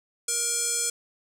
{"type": "tone with band-pass filter", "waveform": "square", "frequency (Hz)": 472, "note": "A#4", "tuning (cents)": 22, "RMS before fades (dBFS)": -27, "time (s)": [0.28, 0.9], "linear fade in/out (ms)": 5, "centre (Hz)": 7900, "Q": 3.6, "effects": []}